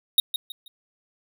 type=tone with echo; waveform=square; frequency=3750 Hz; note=A#7; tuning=10 cents sharp; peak=-14 dBFS; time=0.18-0.2 s; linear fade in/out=2 ms; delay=160 ms; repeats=3; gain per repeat=-10 dB; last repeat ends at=0.68 s; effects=none